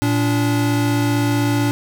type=tone pair together; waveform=square; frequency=114.9 / 289 Hz; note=A#2 / D4; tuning=-25 / -28 cents; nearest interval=octave + major third; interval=1597 cents; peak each=-19 dBFS; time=0.02-1.71 s; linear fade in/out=0 ms; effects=none